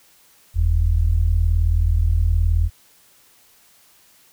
sine tone pair together, 43.43 / 82.41 Hz, F1 / E2, -9 / 0 cents, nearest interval major seventh, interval 1109 cents, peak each -17 dBFS, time 0.54-2.7 s, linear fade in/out 50 ms, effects white hiss -54 dBFS RMS until 4.32 s

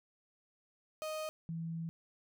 35% pulse / sine tone pair in turn, 622.3 / 164.83 Hz, D#5 / E3, 0 / 0 cents, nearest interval octave + major seventh, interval 2300 cents, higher first, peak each -36 / -37 dBFS, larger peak first, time 1.02-1.29 / 1.49-1.89 s, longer second, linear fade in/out 0 ms, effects none

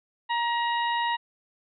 harmonic tone with a mistuned harmonic, 950 Hz, A#5, 33 cents sharp, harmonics 1 / 2 / 3 / 4, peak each -25 / -31 / -35 / -37 dBFS, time 0.29-1.17 s, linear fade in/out 20 ms, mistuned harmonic 1, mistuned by -18 cents, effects none

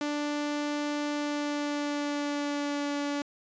sawtooth tone with pitch glide, 293.8 to 287.6 Hz, D4 to D4, +1 to -36 cents, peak -25 dBFS, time 0.01-3.22 s, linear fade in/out 2 ms, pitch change -37 cents, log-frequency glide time 1.12-2.95 s, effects resampled to 16000 Hz

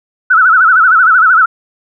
sine tone with vibrato, 1398 Hz, F6, 1 cent sharp, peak -4 dBFS, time 0.3-1.46 s, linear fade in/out 10 ms, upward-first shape sine, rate 13 Hz, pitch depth 150 cents each way, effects none

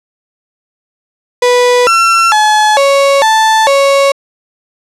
35% pulse tone with pitch steps, 491.8 / 1352 / 853 / 555 / 880 / 554 Hz, B4 / E6 / G#5 / C#5 / A5 / C#5, -7 / +43 / +46 / +2 / 0 / -1 cents, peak -4 dBFS, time 1.42-4.12 s, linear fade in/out 5 ms, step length 450 ms, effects low-pass 8000 Hz 12 dB/octave

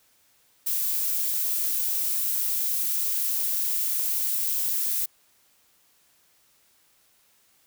violet noise, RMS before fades -26 dBFS, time 0.66-5.06 s, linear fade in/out 10 ms, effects white hiss -63 dBFS RMS until 7.66 s

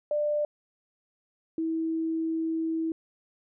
sine tone pair in turn, 594 / 324.1 Hz, D5 / E4, +20 / -29 cents, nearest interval minor seventh, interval 1049 cents, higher first, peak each -24 / -26 dBFS, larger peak first, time 0.11-0.45 / 1.58-2.92 s, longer second, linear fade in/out 2 ms, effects none

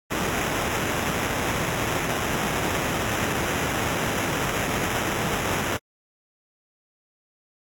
pink noise with sample-and-hold, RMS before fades -25 dBFS, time 0.1-5.78 s, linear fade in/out 20 ms, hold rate 4410 Hz, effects high-pass 80 Hz 12 dB/octave + AAC 64 kbps

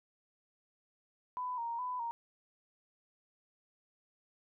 sine tone with vibrato, 965 Hz, B5, 40 cents flat, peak -35 dBFS, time 1.37-2.11 s, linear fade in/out 0 ms, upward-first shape square, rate 2.4 Hz, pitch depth 60 cents each way, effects none

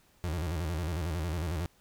35% pulse tone with vibrato, 82.41 Hz, E2, in tune, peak -29 dBFS, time 0.24-1.66 s, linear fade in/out 0 ms, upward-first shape square, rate 11 Hz, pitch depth 120 cents each way, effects pink hiss -65 dBFS RMS until 1.8 s

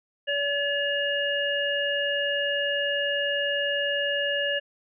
harmonic tone, 570 Hz, C#5, 48 cents sharp, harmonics 1 / 3 / 5, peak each -28 / -28 / -28 dBFS, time 0.27-4.6 s, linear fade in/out 20 ms, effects none

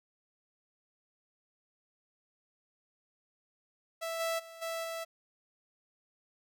sawtooth tone with level steps, 659.3 Hz, E5, in tune, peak -31 / -27 / -44 / -31 / -33 dBFS, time 4.01-5.05 s, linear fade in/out 20 ms, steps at 4.19 / 4.38 / 4.61 / 4.83 s, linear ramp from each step 20 ms, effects none

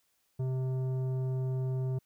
sine tone with tanh clipping, 130 Hz, C3, 11 cents flat, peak -31 dBFS, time 0.39-1.99 s, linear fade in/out 10 ms, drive 11 dB, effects white hiss -74 dBFS RMS until 2.05 s

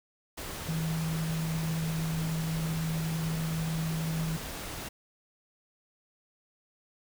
sine tone in noise, 161.1 Hz, E3, 39 cents flat, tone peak -29 dBFS, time 0.68-4.37 s, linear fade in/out 10 ms, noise pink, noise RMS -39 dBFS, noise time 0.37-4.89 s, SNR +7 dB, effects none

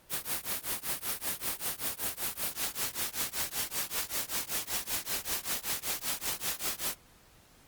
white noise with tremolo, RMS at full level -30 dBFS, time 0.09-6.96 s, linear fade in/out 50 ms, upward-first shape triangle, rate 5.2 Hz, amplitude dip 100%, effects pink hiss -60 dBFS RMS until 7.67 s + Opus 32 kbps

